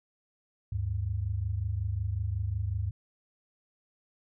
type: tone pair together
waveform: sine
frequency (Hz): 75.64 / 101.1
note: D#2 / G#2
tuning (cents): -48 / -46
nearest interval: perfect fourth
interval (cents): 502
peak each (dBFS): -33 / -30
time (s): 0.72-2.91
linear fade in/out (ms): 5
effects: none